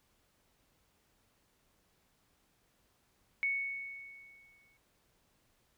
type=tone with exponential decay; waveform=sine; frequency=2217 Hz; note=C#7; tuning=in tune; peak=-28 dBFS; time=3.43-4.77 s; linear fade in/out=0 ms; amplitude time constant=290 ms; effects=pink hiss -73 dBFS RMS until 5.77 s